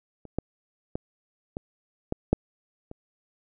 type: clicks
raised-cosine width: 2 ms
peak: -30 / -13 / -16 / -19 / -13 / -6 / -26 dBFS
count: 7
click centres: 0.253 / 0.386 / 0.955 / 1.569 / 2.124 / 2.33 / 2.914 s
effects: none